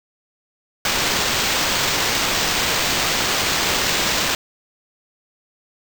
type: noise with sample-and-hold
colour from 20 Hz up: white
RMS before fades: -20 dBFS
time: 0.85-4.35 s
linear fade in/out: 2 ms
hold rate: 11025 Hz
effects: none